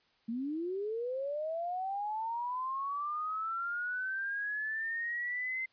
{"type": "linear sweep", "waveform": "sine", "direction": "up", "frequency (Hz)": [220, 2079], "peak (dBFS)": -33, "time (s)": [0.28, 5.66], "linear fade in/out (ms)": 10, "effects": ["white hiss -70 dBFS RMS until 5.72 s", "resampled to 11025 Hz"]}